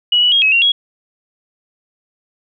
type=tone with pitch steps; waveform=sine; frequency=2922 / 2946 / 3261 / 2562 / 2756 / 3318 Hz; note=F#7 / F#7 / G#7 / E7 / F7 / G#7; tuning=-22 / -8 / -32 / -50 / -24 / -2 cents; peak=-9 dBFS; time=0.12-0.72 s; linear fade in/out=5 ms; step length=100 ms; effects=none